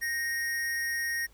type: tone with amplitude modulation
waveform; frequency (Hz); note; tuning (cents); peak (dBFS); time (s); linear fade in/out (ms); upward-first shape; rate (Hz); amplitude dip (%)
square; 1864.7; A#6; 0; -28; 0.01-1.27; 20; sine; 292; 35
effects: added 50 Hz sine -57 dBFS peak until 1.33 s + pink hiss -63 dBFS RMS until 1.33 s